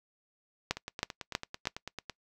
two click trains, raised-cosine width 0.2 ms, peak -21 / -11 dBFS, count 13 / 4, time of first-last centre 0.77-2.097 / 0.71-1.672 s, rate 9.04 / 3.12 Hz, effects noise-tail reverb RT60 0.1 s tail -23 dB re dry

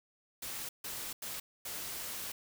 white noise bursts at uneven times, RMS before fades -41 dBFS, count 4, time 0.42-0.69 / 0.84-1.13 / 1.22-1.4 / 1.65-2.32 s, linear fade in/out 5 ms, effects none

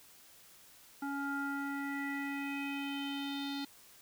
square tone with low-pass filter sweep, 279.9 Hz, C#4, 17 cents sharp, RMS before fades -38 dBFS, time 1.02-3.65 s, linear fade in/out 5 ms, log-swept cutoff 1200 to 4100 Hz, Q 5.4, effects white hiss -59 dBFS RMS until 4.01 s

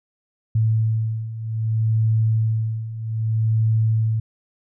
sine beating tone pair, 110.5 / 111.13 Hz, A2 / A2, +8 / +18 cents, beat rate 0.63 Hz, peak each -23 / -19 dBFS, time 0.55-4.2 s, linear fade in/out 5 ms, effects none

